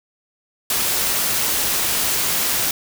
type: noise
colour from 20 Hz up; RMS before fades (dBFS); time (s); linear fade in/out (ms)
white; -20; 0.7-2.71; 2
effects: none